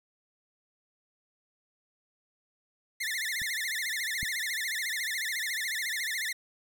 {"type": "tone with vibrato", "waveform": "sawtooth", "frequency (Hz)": 1928, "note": "B6", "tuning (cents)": -42, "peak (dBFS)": -27, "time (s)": [3, 6.33], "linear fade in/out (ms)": 10, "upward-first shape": "sine", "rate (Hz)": 14, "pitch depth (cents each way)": 190}
{"type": "clicks", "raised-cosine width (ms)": 5, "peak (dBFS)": [-34, -26], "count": 2, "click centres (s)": [3.418, 4.23]}
{"effects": []}